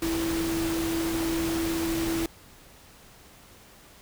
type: tone in noise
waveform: sine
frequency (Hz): 329.6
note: E4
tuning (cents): 0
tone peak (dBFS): -26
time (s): 0.02-2.26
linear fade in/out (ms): 2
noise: pink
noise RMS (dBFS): -33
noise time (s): 0.02-2.26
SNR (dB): +4
effects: pink hiss -52 dBFS RMS until 4.01 s